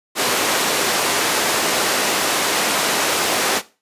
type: band-pass noise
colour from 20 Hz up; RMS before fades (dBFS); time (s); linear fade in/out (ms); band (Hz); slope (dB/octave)
pink; -19; 0.15-3.62; 50; 370 to 12000; 12
effects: noise-tail reverb RT60 0.3 s tail -17 dB re dry + resampled to 32000 Hz